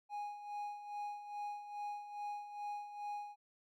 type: tone with tremolo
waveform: triangle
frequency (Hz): 826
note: G#5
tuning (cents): -10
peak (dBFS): -37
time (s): 0.09-3.36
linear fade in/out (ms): 50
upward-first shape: sine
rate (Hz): 2.4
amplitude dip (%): 65
effects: none